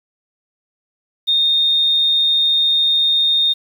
sine tone, 3673 Hz, A#7, 26 cents flat, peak -12 dBFS, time 1.27-3.54 s, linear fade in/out 20 ms, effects 7-bit

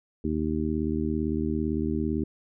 harmonic tone, 77.78 Hz, D#2, in tune, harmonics 1 / 2 / 3 / 4 / 5, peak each -32 / -34 / -29 / -30 / -33 dBFS, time 0.24-2.24 s, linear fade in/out 5 ms, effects none

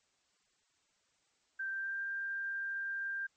sine tone with pitch glide, 1568 to 1589 Hz, G6 to G6, 0 to +23 cents, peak -35 dBFS, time 1.59-3.27 s, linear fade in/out 10 ms, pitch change +23 cents, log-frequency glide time 1.69-2.02 s, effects white hiss -75 dBFS RMS until 3.36 s + MP3 32 kbps

